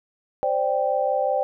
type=chord; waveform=sine; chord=C suspended second; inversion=none; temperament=just; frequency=523.3 / 588.7 / 784.9 Hz; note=C5 / D5 / G5; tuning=0 / +4 / +2 cents; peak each=-24 dBFS; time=0.43-1.43 s; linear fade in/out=0 ms; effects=none